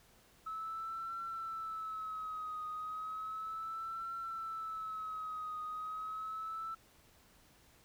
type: tone with vibrato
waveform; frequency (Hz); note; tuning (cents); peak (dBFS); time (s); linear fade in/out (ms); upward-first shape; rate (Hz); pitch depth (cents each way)
sine; 1297; E6; -28; -38; 0.46-6.75; 10; triangle; 0.34; 73
effects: tanh soft clip ceiling -34 dBFS + pink hiss -65 dBFS RMS until 7.84 s